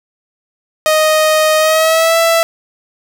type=tone with pitch glide; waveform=sawtooth; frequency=622.3 to 663.1 Hz; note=D#5 to E5; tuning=0 to +10 cents; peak=-5 dBFS; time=0.86-2.43 s; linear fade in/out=0 ms; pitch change=+110 cents; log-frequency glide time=1.58-2.18 s; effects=none